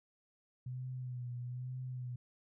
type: tone with vibrato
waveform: sine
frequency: 125.1 Hz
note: B2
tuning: 23 cents sharp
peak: -39 dBFS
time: 0.66-2.16 s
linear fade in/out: 5 ms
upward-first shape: sine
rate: 1.1 Hz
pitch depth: 43 cents each way
effects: none